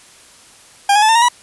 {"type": "tone with pitch steps", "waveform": "40% pulse", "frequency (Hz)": [804, 835.2, 867.7, 901.4, 936.4, 972.8], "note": ["G5", "G#5", "A5", "A5", "A#5", "B5"], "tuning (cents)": [44, 10, -24, 42, 8, -26], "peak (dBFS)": -8, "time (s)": [0.89, 1.286], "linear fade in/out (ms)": 5, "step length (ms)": 66, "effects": ["white hiss -44 dBFS RMS until 1.42 s", "resampled to 24000 Hz"]}